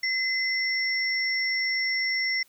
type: tone pair together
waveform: sine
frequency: 2042 / 5451 Hz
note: C7 / F8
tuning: -43 / -43 cents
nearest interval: octave + perfect fourth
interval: 1700 cents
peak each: -25 / -29 dBFS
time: 0.03-2.43 s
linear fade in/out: 5 ms
effects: white hiss -61 dBFS RMS until 2.48 s